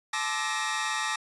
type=tone cluster; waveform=sawtooth; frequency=867 / 1054 / 1182 / 1309 / 1877 Hz; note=A5 / C6 / D6 / E6 / A#6; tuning=-26 / +12 / +11 / -13 / +11 cents; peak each=-30 / -37 / -30 / -33 / -28 dBFS; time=0.13-1.16 s; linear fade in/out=5 ms; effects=resampled to 22050 Hz